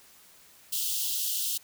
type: high-pass noise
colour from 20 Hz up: white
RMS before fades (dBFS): -30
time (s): 0.72-1.58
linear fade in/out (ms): 10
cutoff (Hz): 2800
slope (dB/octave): 96
effects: white hiss -56 dBFS RMS until 1.63 s